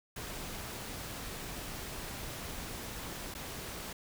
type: noise with dropouts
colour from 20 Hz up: pink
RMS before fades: -42 dBFS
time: 0.16-3.93 s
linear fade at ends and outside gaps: 5 ms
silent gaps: 3.341-3.349 s
effects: none